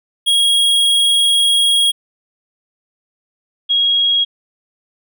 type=tone pair in turn; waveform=square / sine; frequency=3293 / 3293 Hz; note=G#7 / G#7; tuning=-15 / -15 cents; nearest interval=unison; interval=0 cents; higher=neither; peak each=-11 dBFS; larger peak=neither; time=0.26-1.92 / 3.69-4.25 s; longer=first; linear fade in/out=20 ms; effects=none